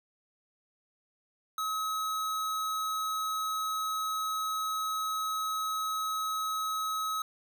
square tone, 1280 Hz, D#6, 49 cents sharp, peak -31 dBFS, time 1.58-7.22 s, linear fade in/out 2 ms, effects none

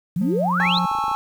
sine exponential sweep, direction up, 156.4 to 4323 Hz, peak -19 dBFS, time 0.16-0.79 s, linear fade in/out 5 ms
triangle tone, 178.2 Hz, F3, 35 cents sharp, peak -20 dBFS, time 0.21-0.86 s, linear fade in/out 5 ms
triangle chord, A major seventh, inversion third, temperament just, 825 / 880 / 1100 / 1320 Hz, G#5 / A5 / C#6 / E6, -12 / 0 / -14 / +2 cents, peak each -24 dBFS, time 0.6-1.15 s, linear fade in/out 0 ms
clicks, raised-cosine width 2 ms, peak -26 dBFS, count 9, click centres 0.663 / 0.775 / 0.845 / 0.915 / 0.951 / 0.987 / 1.04 / 1.082 / 1.115 s
effects 8-bit

